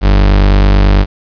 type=tone; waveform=40% pulse; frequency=49.18 Hz; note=G1; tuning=6 cents sharp; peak=-4 dBFS; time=0.01-1.06 s; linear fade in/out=50 ms; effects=resampled to 11025 Hz + 7-bit